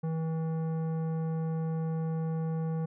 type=tone with tanh clipping; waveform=sine; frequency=161.3 Hz; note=E3; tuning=37 cents flat; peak=-31 dBFS; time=0.03-2.86 s; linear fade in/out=10 ms; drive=13 dB; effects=none